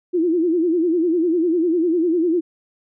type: tone with vibrato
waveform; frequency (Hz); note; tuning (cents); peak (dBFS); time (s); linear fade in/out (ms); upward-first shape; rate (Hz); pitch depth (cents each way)
sine; 338.5; E4; +46; -15; 0.13-2.41; 20; sine; 10; 120
effects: none